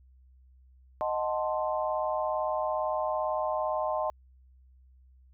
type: chord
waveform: sine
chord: D# diminished seventh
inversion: none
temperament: equal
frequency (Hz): 622.3 / 740 / 880 / 1046.5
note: D#5 / F#5 / A5 / C6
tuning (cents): 0 / 0 / 0 / 0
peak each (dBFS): -30 / -35 / -34 / -34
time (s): 1.01-4.1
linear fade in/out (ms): 0
effects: added 64 Hz sine -55 dBFS peak until 5.33 s